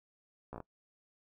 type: slowing click train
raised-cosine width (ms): 1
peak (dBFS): -29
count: 5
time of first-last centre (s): 0.53-0.603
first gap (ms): 14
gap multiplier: 1.18
effects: noise-tail reverb RT60 0.1 s tail -21 dB re dry